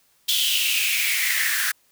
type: noise with high-pass filter sweep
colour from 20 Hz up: white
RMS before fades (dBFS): -22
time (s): 0.28-1.72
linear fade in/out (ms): 10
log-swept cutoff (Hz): 3400 to 1600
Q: 6.7
effects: white hiss -62 dBFS RMS until 1.91 s